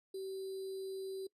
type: tone with sample-and-hold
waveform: sine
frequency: 383.8 Hz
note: G4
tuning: 37 cents flat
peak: -39 dBFS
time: 0.14-1.27 s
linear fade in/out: 5 ms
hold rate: 4410 Hz
effects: noise-tail reverb RT60 0.1 s tail -21 dB re dry + resampled to 32000 Hz